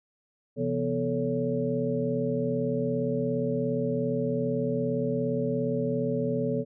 sine tone cluster, 131.3 / 168.7 / 245.6 / 437.9 / 561 Hz, C3 / E3 / B3 / A4 / C#5, +6 / +40 / -9 / -8 / +21 cents, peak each -33 / -34 / -30 / -30 / -32 dBFS, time 0.56-6.65 s, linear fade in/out 50 ms, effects none

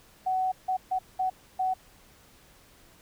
sine tone bursts at uneven times, 749 Hz, F#5, 21 cents sharp, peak -24 dBFS, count 5, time 0.26-0.52 / 0.68-0.77 / 0.91-0.99 / 1.19-1.3 / 1.59-1.74 s, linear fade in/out 10 ms, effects pink hiss -57 dBFS RMS until 3.01 s

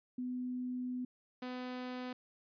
sine / sawtooth tone pair in turn, 250.4 / 251.4 Hz, B3 / B3, +24 / +31 cents, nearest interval unison, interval 7 cents, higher second, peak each -36 / -36 dBFS, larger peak neither, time 0.18-1.05 / 1.42-2.13 s, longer first, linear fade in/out 5 ms, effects resampled to 11025 Hz

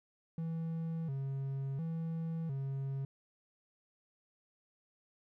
triangle tone with vibrato, 149.3 Hz, D3, 29 cents sharp, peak -33 dBFS, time 0.38-3.05 s, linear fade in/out 2 ms, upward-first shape square, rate 0.71 Hz, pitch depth 160 cents each way, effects none

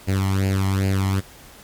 sawtooth tone with flanger, 96.6 Hz, G2, 25 cents flat, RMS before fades -20 dBFS, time 0.07-1.21 s, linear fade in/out 20 ms, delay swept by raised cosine 0.42 to 0.98 ms, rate 2.5 Hz, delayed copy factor +0.8, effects pink hiss -45 dBFS RMS until 1.63 s + MP3 96 kbps

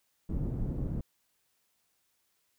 pink low-pass noise, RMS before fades -33 dBFS, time 0.29-1.01 s, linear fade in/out 5 ms, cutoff 230 Hz, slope 12 dB/octave, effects white hiss -75 dBFS RMS until 2.58 s

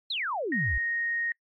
sine exponential sweep, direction down, 4320 to 55 Hz, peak -28 dBFS, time 0.1-0.78 s, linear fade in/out 5 ms
sine tone, 1864.7 Hz, A#6, in tune, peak -27 dBFS, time 0.52-1.32 s, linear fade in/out 2 ms
effects noise-tail reverb RT60 0.1 s tail -24 dB re dry + AAC 48 kbps

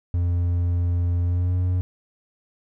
triangle tone with pitch glide, 87.31 to 90.44 Hz, F2 to F#2, 0 to -39 cents, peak -17 dBFS, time 0.14-1.81 s, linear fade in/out 0 ms, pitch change +61 cents, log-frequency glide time 1.23-1.57 s, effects none

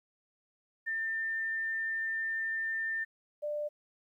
sine tone pair in turn, 1797 / 593.8 Hz, A6 / D5, +36 / +19 cents, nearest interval octave + perfect fifth, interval 1917 cents, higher first, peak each -31 / -32 dBFS, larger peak first, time 0.86-3.05 / 3.42-3.69 s, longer first, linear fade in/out 20 ms, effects 12-bit

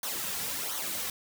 white noise with flanger, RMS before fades -34 dBFS, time 0.03-1.1 s, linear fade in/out 2 ms, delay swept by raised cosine 0.39 to 3.29 ms, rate 1.4 Hz, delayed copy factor -0.7, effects none

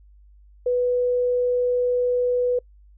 sine tone, 493.4 Hz, B4, 2 cents flat, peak -18 dBFS, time 0.66-2.59 s, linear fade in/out 5 ms, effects noise-tail reverb RT60 0.1 s tail -26 dB re dry + added 50 Hz sine -48 dBFS peak until 2.97 s

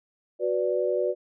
sine chord, B minor, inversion second, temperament equal with one note detuned, 370 / 493.9 / 585 Hz, F#4 / B4 / D5, 0 / 0 / -7 cents, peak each -27 dBFS, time 0.39-1.15 s, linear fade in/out 50 ms, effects none

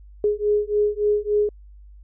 sine beating tone pair, 415.3 / 418.8 Hz, G#4 / G#4, 0 / +15 cents, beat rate 3.5 Hz, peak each -21 dBFS, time 0.24-1.49 s, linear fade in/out 2 ms, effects added 50 Hz sine -42 dBFS peak until 2.03 s

